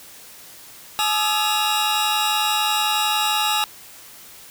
40% pulse tone cluster, 850 / 1220 / 1311 / 2793 / 3827 Hz, G#5 / D#6 / E6 / F7 / A#7, +40 / -34 / -10 / -1 / +45 cents, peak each -22 / -27 / -27 / -24 / -23 dBFS, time 0.99-3.64 s, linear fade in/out 0 ms, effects white hiss -43 dBFS RMS until 4.5 s

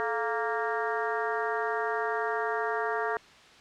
harmonic tone with a mistuned harmonic, 232.1 Hz, A#3, 7 cents flat, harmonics 2 / 3 / 4 / 5 / 6 / 7 / 8, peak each -32 / -34 / -35 / -36 / -37 / -37 / -38 dBFS, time 0-3.17 s, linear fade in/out 0 ms, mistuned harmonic 2, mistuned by -110 cents, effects white hiss -53 dBFS RMS until 3.6 s + low-pass 4000 Hz 12 dB/octave

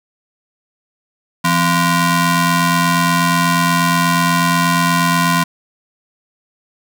sawtooth ring-modulated tone, 428.1 Hz, A4, 47 cents flat, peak -5 dBFS, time 1.44-5.44 s, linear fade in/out 10 ms, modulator 598 Hz, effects none

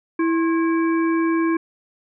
harmonic tone with a mistuned harmonic, 328.9 Hz, E4, 4 cents flat, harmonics 1 / 3 / 5 / 7, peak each -17 / -27 / -31 / -34 dBFS, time 0.19-1.57 s, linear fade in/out 5 ms, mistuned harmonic 3, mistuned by +140 cents, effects none

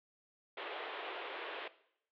pink band-pass noise, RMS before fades -44 dBFS, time 0.57-1.68 s, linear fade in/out 5 ms, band 360 to 3500 Hz, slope 48 dB/octave, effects noise-tail reverb RT60 0.7 s tail -17 dB re dry

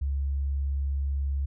sine tone, 69.3 Hz, C#2, in tune, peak -25 dBFS, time 0.01-1.46 s, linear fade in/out 10 ms, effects none

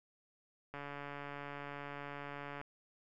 click train, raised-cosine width 0.5 ms, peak -30 dBFS, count 269, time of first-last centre 0.74-2.614 s, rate 143 Hz, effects none

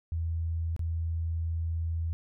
sine tone with dropouts, 82.41 Hz, E2, in tune, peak -28 dBFS, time 0.12-2.13 s, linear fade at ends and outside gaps 0 ms, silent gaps 0.764-0.793 s, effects none

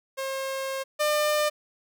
sawtooth tone pair in turn, 536 / 600.5 Hz, C5 / D5, +42 / +38 cents, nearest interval major second, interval 196 cents, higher second, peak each -25 / -18 dBFS, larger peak second, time 0.17-0.84 / 0.99-1.5 s, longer first, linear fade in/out 20 ms, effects none

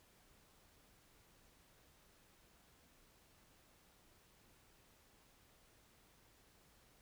silence, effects pink hiss -69 dBFS RMS until 7.01 s

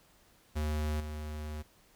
square tone with level steps, 76 Hz, D#2, 40 cents flat, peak -31 / -38 dBFS, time 0.55-1.63 s, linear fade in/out 20 ms, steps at 1 s, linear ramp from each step 5 ms, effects pink hiss -64 dBFS RMS until 1.95 s

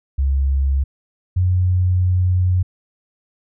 sine tone pair in turn, 68.2 / 91.04 Hz, C#2 / F#2, -28 / -28 cents, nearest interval perfect fourth, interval 500 cents, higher second, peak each -14 / -13 dBFS, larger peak second, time 0.18-0.84 / 1.36-2.63 s, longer second, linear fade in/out 10 ms, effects none

